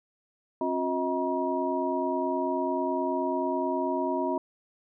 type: tone cluster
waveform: sine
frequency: 270.1 / 359.4 / 635 / 955 Hz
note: C#4 / F4 / D#5 / A#5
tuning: -45 / +50 / +35 / +42 cents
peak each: -31 dBFS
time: 0.61-4.38 s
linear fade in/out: 2 ms
effects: none